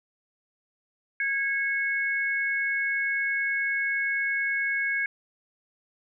sine tone pair together, 1645 / 2196 Hz, G#6 / C#7, -17 / -17 cents, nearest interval perfect fourth, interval 500 cents, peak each -27 dBFS, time 1.2-5.06 s, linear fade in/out 2 ms, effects none

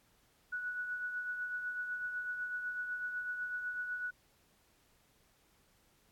sine tone with tremolo, 1473 Hz, F#6, 8 cents flat, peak -34 dBFS, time 0.52-4.11 s, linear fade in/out 10 ms, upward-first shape triangle, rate 8 Hz, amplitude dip 50%, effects pink hiss -70 dBFS RMS until 6.11 s + AAC 64 kbps

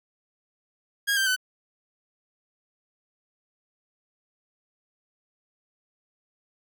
sawtooth tone with pitch steps, 1635 / 1570.2 / 1508 Hz, G#6 / G6 / F#6, -28 / +2 / +32 cents, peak -18 dBFS, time 1.07-1.364 s, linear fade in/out 20 ms, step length 98 ms, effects none

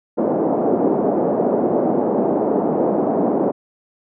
pink band-pass noise, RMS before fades -18 dBFS, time 0.17-3.52 s, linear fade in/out 20 ms, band 220 to 710 Hz, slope 24 dB/octave, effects none

